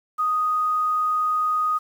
sine tone with quantisation, 1244.5 Hz, D#6, in tune, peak -19 dBFS, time 0.18-1.79 s, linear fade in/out 20 ms, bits 8, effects none

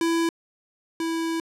square tone pair in turn, 332.6 / 328.8 Hz, E4 / E4, +16 / -4 cents, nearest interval unison, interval 20 cents, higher first, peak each -21 / -25 dBFS, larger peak first, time 0.01-0.29 / 1-1.4 s, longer second, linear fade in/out 2 ms, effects low-pass 11000 Hz 12 dB/octave

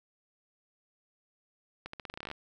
accelerating click train, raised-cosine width 0.3 ms, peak -24 dBFS, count 14, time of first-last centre 1.86-2.314 s, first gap 74 ms, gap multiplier 0.86, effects none

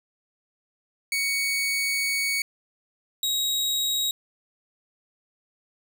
sawtooth tone pair in turn, 2233 / 3807 Hz, C#7 / A#7, +12 / +36 cents, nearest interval major sixth, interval 924 cents, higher second, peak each -20 dBFS, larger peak neither, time 1.12-2.42 / 3.23-4.11 s, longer first, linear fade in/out 2 ms, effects none

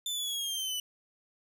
sawtooth linear sweep, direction down, 3555 to 2960 Hz, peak -29 dBFS, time 0.06-0.8 s, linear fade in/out 2 ms, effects none

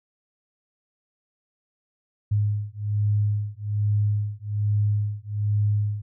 sine beating tone pair, 103.5 / 104.7 Hz, G#2 / G#2, -5 / +15 cents, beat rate 1.2 Hz, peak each -24 dBFS, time 2.31-6.02 s, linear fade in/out 10 ms, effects none

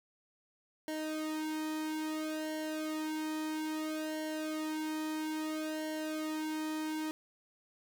sawtooth tone with flanger, 311.1 Hz, D#4, in tune, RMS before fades -37 dBFS, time 0.88-7.11 s, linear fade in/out 0 ms, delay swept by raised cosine 0.81 to 1.81 ms, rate 0.6 Hz, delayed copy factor -0.85, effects none

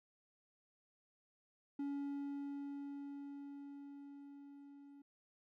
triangle tone with level ramp, 282.1 Hz, C#4, 30 cents sharp, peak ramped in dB -36 to -54 dBFS, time 1.79-5.02 s, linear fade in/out 5 ms, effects none

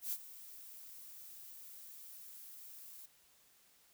violet noise with ADSR envelope, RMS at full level -37 dBFS, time 0.01-3.06 s, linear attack 110 ms, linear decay 51 ms, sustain -16 dB, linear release 7 ms, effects white hiss -68 dBFS RMS until 3.93 s

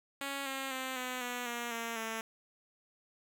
5% pulse tone with pitch steps, 277.2 / 268.8 / 260.7 / 252.9 / 245.3 / 237.9 / 230.7 / 223.7 Hz, C#4 / C4 / C4 / B3 / B3 / A#3 / A#3 / A3, 0 / +47 / -6 / +41 / -12 / +35 / -18 / +29 cents, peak -25 dBFS, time 0.21-2.21 s, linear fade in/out 2 ms, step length 250 ms, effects none

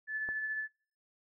sine tone with tremolo, 1737 Hz, A6, 23 cents flat, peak -32 dBFS, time 0.07-0.68 s, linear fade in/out 50 ms, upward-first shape sine, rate 14 Hz, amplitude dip 35%
click, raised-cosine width 1 ms, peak -31 dBFS, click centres 0.289 s
effects noise-tail reverb RT60 0.4 s tail -18 dB re dry

